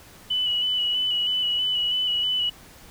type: tone with vibrato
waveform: sine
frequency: 2964 Hz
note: F#7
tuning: 2 cents sharp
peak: -21 dBFS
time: 0.3-2.5 s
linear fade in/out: 10 ms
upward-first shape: square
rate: 3.1 Hz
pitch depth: 20 cents each way
effects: pink hiss -48 dBFS RMS until 2.9 s